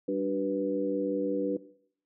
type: harmonic tone with a mistuned harmonic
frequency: 98 Hz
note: G2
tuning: in tune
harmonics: 2 / 3 / 4 / 5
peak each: -38 / -30 / -34 / -31 dBFS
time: 0.08-1.57 s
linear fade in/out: 5 ms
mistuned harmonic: 4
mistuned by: -55 cents
effects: noise-tail reverb RT60 0.6 s tail -17 dB re dry